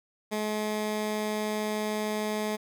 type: tone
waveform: 15% pulse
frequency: 213.1 Hz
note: G#3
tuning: 45 cents sharp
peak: -22 dBFS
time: 0.31-2.57 s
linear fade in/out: 20 ms
effects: none